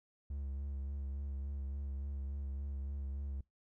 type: tone with vibrato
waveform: triangle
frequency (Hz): 69.3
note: C#2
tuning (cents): 0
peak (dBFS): -36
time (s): 0.3-3.41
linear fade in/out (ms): 5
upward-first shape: sine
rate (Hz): 3.5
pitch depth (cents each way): 34
effects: noise-tail reverb RT60 0.2 s tail -25 dB re dry